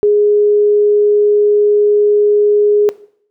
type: tone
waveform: sine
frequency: 415.3 Hz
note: G#4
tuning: in tune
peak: -7 dBFS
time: 0.03-2.89 s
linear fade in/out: 0 ms
effects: noise-tail reverb RT60 0.6 s tail -18 dB re dry